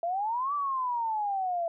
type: exponential two-way sweep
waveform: sine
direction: up then down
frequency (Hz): 664 to 1174.7 to 664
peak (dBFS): -27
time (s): 0.03-1.68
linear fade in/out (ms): 2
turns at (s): 0.54
effects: none